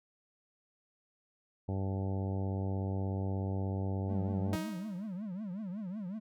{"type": "harmonic tone", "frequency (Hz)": 96.6, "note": "G2", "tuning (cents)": -25, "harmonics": [1, 2, 3, 4, 5, 6, 7, 8, 9], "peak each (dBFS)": [-33, -39, -43, -45, -47, -49, -50, -51, -52], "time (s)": [1.68, 4.56], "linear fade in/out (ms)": 10}
{"type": "tone with vibrato", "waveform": "triangle", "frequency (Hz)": 197.3, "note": "G3", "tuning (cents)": 11, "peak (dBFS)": -35, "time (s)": [4.08, 6.2], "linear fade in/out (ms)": 20, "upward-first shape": "triangle", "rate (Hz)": 5.4, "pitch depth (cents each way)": 250}
{"type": "tone with exponential decay", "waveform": "sawtooth", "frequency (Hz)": 314.7, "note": "D#4", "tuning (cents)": 20, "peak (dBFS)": -29, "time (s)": [4.53, 5.22], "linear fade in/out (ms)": 1, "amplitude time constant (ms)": 150}
{"effects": []}